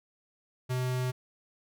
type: tone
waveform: square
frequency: 127 Hz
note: B2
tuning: 49 cents sharp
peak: -29 dBFS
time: 0.69-1.12 s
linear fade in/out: 20 ms
effects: none